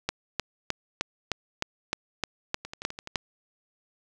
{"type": "two click trains", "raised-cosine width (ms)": 0.2, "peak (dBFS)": [-20, -9], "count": [7, 11], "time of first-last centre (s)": [[2.65, 3.158], [0.09, 3.157]], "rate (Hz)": [11.8, 3.26], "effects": []}